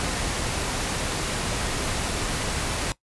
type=noise; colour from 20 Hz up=pink; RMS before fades=-27 dBFS; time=0-2.92 s; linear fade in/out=0 ms; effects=noise-tail reverb RT60 0.1 s tail -18 dB re dry + resampled to 24000 Hz